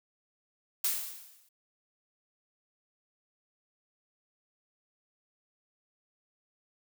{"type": "noise with exponential decay", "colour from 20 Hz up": "blue", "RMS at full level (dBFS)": -27, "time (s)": [0.84, 1.49], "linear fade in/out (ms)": 5, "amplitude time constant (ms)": 140, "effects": []}